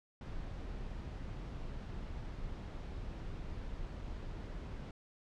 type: noise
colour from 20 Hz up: brown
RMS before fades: -43 dBFS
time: 0.21-4.91 s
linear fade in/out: 2 ms
effects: low-pass 5000 Hz 12 dB/octave